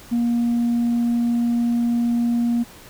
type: tone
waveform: sine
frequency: 236.7 Hz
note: A#3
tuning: 27 cents sharp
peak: -15 dBFS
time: 0.11-2.64 s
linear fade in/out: 20 ms
effects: tanh soft clip ceiling -15 dBFS + pink hiss -44 dBFS RMS until 2.89 s